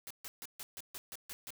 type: noise bursts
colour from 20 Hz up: white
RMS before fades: -45 dBFS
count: 9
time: 0.07-1.505 s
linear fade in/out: 0 ms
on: 35 ms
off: 140 ms
effects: none